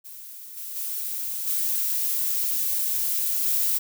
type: noise with level steps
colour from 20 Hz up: violet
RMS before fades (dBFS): -41 / -35 / -30 / -25 / -23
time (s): 0.04-3.79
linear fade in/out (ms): 20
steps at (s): 0.56 / 0.75 / 1.46 / 3.43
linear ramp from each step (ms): 20
effects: none